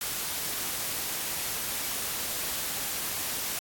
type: noise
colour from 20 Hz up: white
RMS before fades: -32 dBFS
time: 0.01-3.59 s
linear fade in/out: 2 ms
effects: AAC 64 kbps